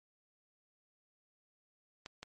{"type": "clicks", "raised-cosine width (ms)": 0.2, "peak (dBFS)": -27, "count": 2, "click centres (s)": [2.061, 2.23], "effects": ["MP3 48 kbps"]}